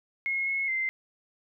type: tone with pitch steps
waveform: sine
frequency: 2163 / 2178 / 2080 Hz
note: C#7 / C#7 / C7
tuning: -43 / -31 / -11 cents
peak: -26 dBFS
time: 0.26-0.89 s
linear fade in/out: 0 ms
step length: 210 ms
effects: none